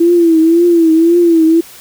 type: tone with vibrato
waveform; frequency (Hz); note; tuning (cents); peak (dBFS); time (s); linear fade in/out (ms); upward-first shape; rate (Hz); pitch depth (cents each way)
sine; 333.8; E4; +22; -5; 0-1.61; 10; triangle; 1.9; 89
effects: white hiss -36 dBFS RMS until 1.8 s